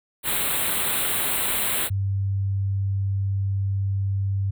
white band-stop noise, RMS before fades -24 dBFS, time 0.23-1.9 s, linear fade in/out 50 ms, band 4100 to 7800 Hz, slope 96 dB/octave
sine tone, 98 Hz, G2, in tune, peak -21 dBFS, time 1.9-4.51 s, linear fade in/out 10 ms
effects none

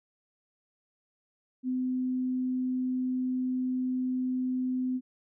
sine tone, 255 Hz, C4, 44 cents flat, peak -27 dBFS, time 1.63-5.01 s, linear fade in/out 50 ms, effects none

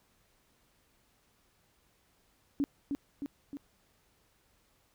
sine tone with echo, 282.6 Hz, C#4, 34 cents sharp, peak -26 dBFS, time 2.6-2.64 s, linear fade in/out 0 ms, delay 310 ms, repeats 3, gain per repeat -4 dB, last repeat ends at 3.57 s, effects pink hiss -70 dBFS RMS until 4.94 s

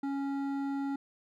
triangle tone with hard clipping, 277.2 Hz, C#4, in tune, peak -33 dBFS, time 0.03-0.96 s, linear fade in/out 5 ms, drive 14 dB, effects none

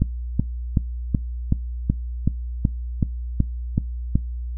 click train, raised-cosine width 5 ms, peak -5 dBFS, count 12, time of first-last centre 0.02-4.155 s, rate 2.66 Hz, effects noise-tail reverb RT60 0.2 s tail -22 dB re dry + added 60 Hz sine -26 dBFS peak until 4.57 s

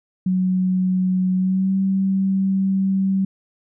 sine tone with pitch glide, 185 to 192.52 Hz, F#3 to G3, 0 to -31 cents, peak -16 dBFS, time 0.26-3.25 s, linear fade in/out 5 ms, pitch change +69 cents, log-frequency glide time 1.36-1.75 s, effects none

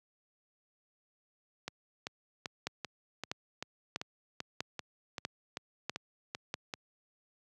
two click trains, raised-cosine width 0.2 ms, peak -20 / -17 dBFS, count 14 / 7, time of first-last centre 1.68-6.738 / 2.67-6.541 s, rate 2.57 / 1.55 Hz, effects high-pass 100 Hz 12 dB/octave

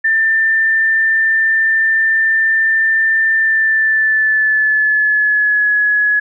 sine tone with pitch glide, 1787 to 1688.7 Hz, A6 to G#6, +26 to +28 cents, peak -10 dBFS, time 0.04-6.2 s, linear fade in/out 10 ms, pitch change -98 cents, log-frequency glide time 3.35-5.7 s, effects none

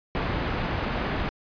pink low-pass noise, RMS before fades -28 dBFS, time 0.15-1.29 s, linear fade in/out 0 ms, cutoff 2400 Hz, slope 12 dB/octave, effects resampled to 11025 Hz

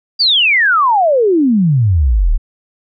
sine exponential sweep, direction down, 4827 to 32.69 Hz, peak -8 dBFS, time 0.19-2.38 s, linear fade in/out 20 ms, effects none

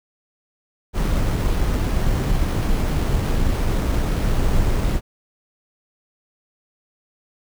brown noise with sample-and-hold, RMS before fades -19 dBFS, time 0.93-5.01 s, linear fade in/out 50 ms, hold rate 7350 Hz, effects none

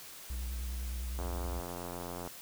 triangle tone with vibrato, 61.74 Hz, B1, in tune, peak -33 dBFS, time 0.3-1.6 s, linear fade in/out 0 ms, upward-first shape triangle, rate 9.8 Hz, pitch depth 82 cents each way
click train, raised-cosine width 1 ms, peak -27 dBFS, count 96, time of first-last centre 1.19-2.274 s, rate 87.6 Hz
effects white hiss -49 dBFS RMS until 2.41 s

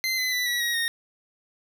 25% pulse tone with pitch steps, 2069 / 2024 / 1980.1 / 1937.1 / 1895.1 / 1853.9 Hz, C7 / B6 / B6 / B6 / A#6 / A#6, -20 / +42 / +4 / -34 / +28 / -10 cents, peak -20 dBFS, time 0.04-0.88 s, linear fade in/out 0 ms, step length 140 ms, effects none

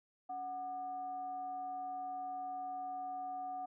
sine tone with frequency modulation, 740 Hz, F#5, in tune, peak -39 dBFS, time 0.29-3.66 s, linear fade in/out 10 ms, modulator 460 Hz, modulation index 0.3, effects none

